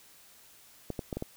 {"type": "clicks", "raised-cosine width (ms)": 2, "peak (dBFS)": -20, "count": 5, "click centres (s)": [0.903, 0.992, 1.128, 1.17, 1.224], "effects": ["white hiss -57 dBFS RMS until 1.36 s"]}